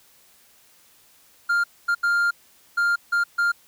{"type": "tone bursts at uneven times", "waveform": "triangle", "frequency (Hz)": 1400, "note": "F6", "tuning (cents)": 4, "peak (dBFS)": -16, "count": 6, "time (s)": [[1.49, 1.64], [1.88, 1.95], [2.03, 2.31], [2.77, 2.96], [3.12, 3.24], [3.38, 3.52]], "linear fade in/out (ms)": 10, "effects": ["white hiss -56 dBFS RMS until 3.67 s"]}